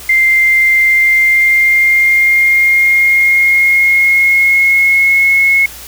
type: tone with pitch glide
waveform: sine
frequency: 2093 to 2178 Hz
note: C7 to C#7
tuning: 0 to -31 cents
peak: -6 dBFS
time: 0.09-5.66 s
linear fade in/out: 5 ms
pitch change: +69 cents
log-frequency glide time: 0.84-5.3 s
effects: added 60 Hz sine -38 dBFS peak until 5.87 s + white hiss -31 dBFS RMS until 5.87 s